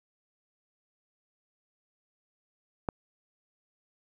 click, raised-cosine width 1 ms, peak -15 dBFS, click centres 2.888 s, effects 9-bit

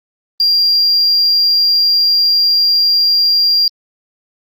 sine tone, 4772 Hz, D8, 27 cents sharp, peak -7 dBFS, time 0.4-3.68 s, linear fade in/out 2 ms, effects tanh soft clip ceiling -6 dBFS + Opus 32 kbps

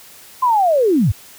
sine linear sweep, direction down, 1046.5 to 74.7 Hz, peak -11 dBFS, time 0.42-1.12 s, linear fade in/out 10 ms, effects white hiss -42 dBFS RMS until 1.38 s

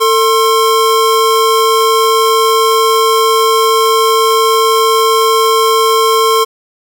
square tone pair together, 447.8 / 1065 Hz, A4 / C6, +30 / +30 cents, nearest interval octave + minor third, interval 1500 cents, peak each -11 dBFS, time 0-6.45 s, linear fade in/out 20 ms, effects none

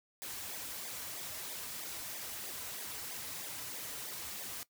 white noise with flanger, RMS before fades -43 dBFS, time 0.22-4.63 s, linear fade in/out 0 ms, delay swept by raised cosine 0.7 to 5.7 ms, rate 3.1 Hz, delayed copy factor -0.8, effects noise-tail reverb RT60 0.1 s tail -18 dB re dry

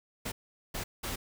pink noise bursts at uneven times, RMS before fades -36 dBFS, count 3, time 0.25-0.32 / 0.74-0.84 / 1.03-1.16 s, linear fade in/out 10 ms, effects none

